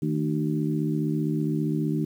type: harmonic tone with a mistuned harmonic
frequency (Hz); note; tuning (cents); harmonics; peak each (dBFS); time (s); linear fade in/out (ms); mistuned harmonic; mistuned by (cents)
75.2; D2; +42; 2 / 3 / 4 / 5; -26 / -30 / -28 / -34; 0.02-2.05; 5; 2; +72
effects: 9-bit